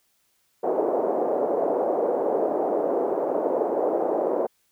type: band-pass noise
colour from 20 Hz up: pink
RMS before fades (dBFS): -24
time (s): 0.63-4.47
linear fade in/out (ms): 10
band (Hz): 380 to 680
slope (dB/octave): 24
effects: white hiss -68 dBFS RMS until 4.71 s